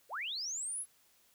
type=linear sweep; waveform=sine; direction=up; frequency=380 to 11175 Hz; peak=-36 dBFS; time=0.09-0.86 s; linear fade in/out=50 ms; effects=white hiss -68 dBFS RMS until 1.34 s